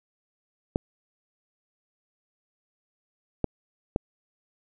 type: clicks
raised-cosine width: 2 ms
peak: -10 dBFS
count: 3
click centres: 0.759 / 3.443 / 3.961 s
effects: none